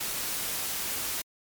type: noise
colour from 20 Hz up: white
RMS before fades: -32 dBFS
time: 0-1.22 s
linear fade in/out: 10 ms
effects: MP3 96 kbps